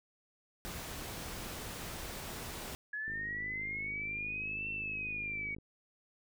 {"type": "noise", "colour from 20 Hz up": "pink", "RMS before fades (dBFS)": -43, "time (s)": [0.65, 2.75], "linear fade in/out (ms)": 0}
{"type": "linear two-way sweep", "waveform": "sine", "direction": "up then down", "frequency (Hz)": [1684, 2700, 2235], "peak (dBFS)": -36, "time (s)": [2.93, 5.55], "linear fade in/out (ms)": 5, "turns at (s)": 4.7}
{"type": "click train", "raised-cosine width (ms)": 3, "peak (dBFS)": -37, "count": 132, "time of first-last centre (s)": [3.08, 5.585], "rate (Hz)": 52.3}
{"effects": []}